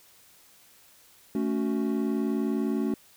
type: chord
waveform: triangle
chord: F# minor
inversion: first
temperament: equal with one note detuned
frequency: 220 / 279.9 / 370 Hz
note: A3 / C#4 / F#4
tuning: 0 / +17 / 0 cents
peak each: -26 / -27 / -30 dBFS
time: 1.35-2.94 s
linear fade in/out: 2 ms
effects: white hiss -57 dBFS RMS until 3.16 s